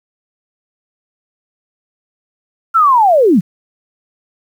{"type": "linear sweep", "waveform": "sine", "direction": "down", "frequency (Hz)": [1380, 150], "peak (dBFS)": -6, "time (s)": [2.74, 3.41], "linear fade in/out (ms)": 20, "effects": ["7-bit"]}